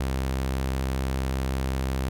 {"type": "tone with vibrato", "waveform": "sawtooth", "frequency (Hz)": 66, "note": "C2", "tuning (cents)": 16, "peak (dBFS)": -21, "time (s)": [0, 2.09], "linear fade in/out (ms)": 5, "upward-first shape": "triangle", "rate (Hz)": 5.3, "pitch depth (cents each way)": 8, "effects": []}